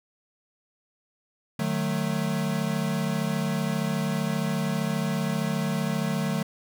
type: chord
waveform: square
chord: D# diminished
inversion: none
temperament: equal with one note detuned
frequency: 151.83 / 185 / 220 Hz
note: D#3 / F#3 / A3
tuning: -42 / 0 / 0 cents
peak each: -30 dBFS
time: 1.59-6.43 s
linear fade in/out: 5 ms
effects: none